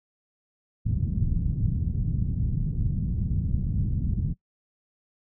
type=low-pass noise; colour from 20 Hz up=white; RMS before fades=-26 dBFS; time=0.85-4.34 s; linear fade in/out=20 ms; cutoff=160 Hz; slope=24 dB/octave; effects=noise-tail reverb RT60 0.1 s tail -20 dB re dry